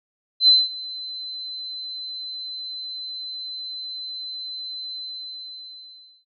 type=tone with ADSR envelope; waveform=sine; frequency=4054 Hz; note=B7; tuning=45 cents sharp; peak=-9 dBFS; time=0.4-6.25 s; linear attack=81 ms; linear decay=200 ms; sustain=-21 dB; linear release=1300 ms; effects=none